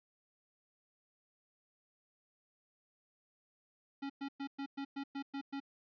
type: tone bursts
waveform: square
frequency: 276.8 Hz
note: C#4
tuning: 2 cents flat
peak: -39 dBFS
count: 9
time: 4.02-5.602 s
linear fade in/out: 10 ms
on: 78 ms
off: 110 ms
effects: resampled to 11025 Hz